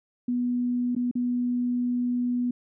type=tone with dropouts; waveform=sine; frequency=245.1 Hz; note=B3; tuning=13 cents flat; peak=-23 dBFS; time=0.28-2.51 s; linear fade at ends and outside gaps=5 ms; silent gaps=0.951-0.963 / 1.113-1.153 s; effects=none